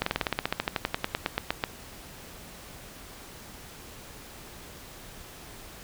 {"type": "slowing click train", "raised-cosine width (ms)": 0.3, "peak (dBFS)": -9, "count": 21, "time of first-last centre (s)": [0.02, 1.639], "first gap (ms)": 44, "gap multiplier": 1.06, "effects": ["pink hiss -46 dBFS RMS until 5.83 s"]}